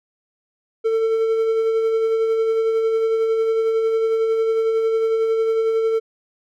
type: tone with tremolo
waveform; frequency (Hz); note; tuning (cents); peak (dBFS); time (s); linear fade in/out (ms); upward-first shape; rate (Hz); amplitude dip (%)
triangle; 447.8; A4; +30; -13; 0.84-6; 20; sine; 11; 30
effects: none